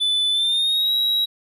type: tone with pitch glide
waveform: triangle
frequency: 3496 to 3857 Hz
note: A7 to B7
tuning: -12 to -42 cents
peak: -16 dBFS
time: 0-1.26 s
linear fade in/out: 20 ms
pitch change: +170 cents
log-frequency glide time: 0.31-0.92 s
effects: none